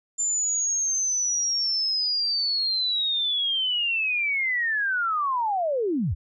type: linear sweep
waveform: sine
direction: down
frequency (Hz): 7200 to 57.1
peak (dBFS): -22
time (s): 0.18-6.15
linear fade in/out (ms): 20
effects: none